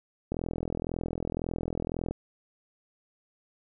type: click train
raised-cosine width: 2 ms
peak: -18 dBFS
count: 76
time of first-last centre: 0.32-2.11 s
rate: 41.9 Hz
effects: none